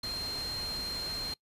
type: tone in noise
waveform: sine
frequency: 4186 Hz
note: C8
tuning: in tune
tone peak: -34 dBFS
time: 0.03-1.34 s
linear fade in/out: 5 ms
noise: pink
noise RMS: -42 dBFS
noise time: 0.03-1.34 s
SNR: +5 dB
effects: noise-tail reverb RT60 0.1 s tail -22 dB re dry + resampled to 32000 Hz